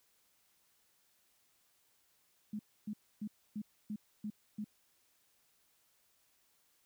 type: tone bursts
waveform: sine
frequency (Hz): 210.9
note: G#3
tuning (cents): +27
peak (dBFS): -37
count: 7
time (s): 2.53-4.644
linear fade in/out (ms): 5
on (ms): 62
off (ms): 280
effects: white hiss -73 dBFS RMS until 6.85 s